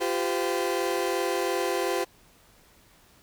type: chord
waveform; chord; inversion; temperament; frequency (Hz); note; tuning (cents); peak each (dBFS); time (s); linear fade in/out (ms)
30% pulse; F suspended second; none; equal with one note detuned; 349.2 / 392 / 510.1; F4 / G4 / C5; 0 / 0 / -44; -27; 0-2.05; 20
effects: pink hiss -58 dBFS RMS until 3.22 s